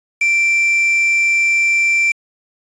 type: tone with quantisation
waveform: triangle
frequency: 2349 Hz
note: D7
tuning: in tune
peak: -10 dBFS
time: 0.21-2.12 s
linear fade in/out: 5 ms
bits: 5
effects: resampled to 22050 Hz